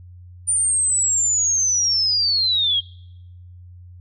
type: linear sweep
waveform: sine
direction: down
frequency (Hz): 9200 to 3194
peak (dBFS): -16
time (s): 0.47-2.81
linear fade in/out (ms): 20
effects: noise-tail reverb RT60 0.9 s tail -25 dB re dry + added 89 Hz sine -39 dBFS peak until 4 s